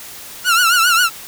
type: tone with vibrato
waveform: sawtooth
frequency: 1396.9 Hz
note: F6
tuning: in tune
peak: -7 dBFS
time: 0.44-1.1 s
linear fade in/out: 50 ms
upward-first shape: triangle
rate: 7.4 Hz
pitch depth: 120 cents each way
effects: white hiss -34 dBFS RMS until 1.27 s